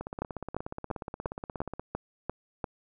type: two click trains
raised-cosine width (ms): 1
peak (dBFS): -17 / -22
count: 8 / 31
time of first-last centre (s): 0.22-2.642 / 0.01-1.796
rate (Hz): 2.89 / 16.8
effects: none